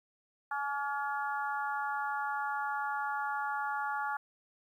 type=harmonic tone with a mistuned harmonic; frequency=282.4 Hz; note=C#4; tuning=32 cents sharp; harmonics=3 / 4 / 5 / 6; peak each=-35 / -39 / -37 / -43 dBFS; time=0.51-4.17 s; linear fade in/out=5 ms; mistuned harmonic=4; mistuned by=+21 cents; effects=11-bit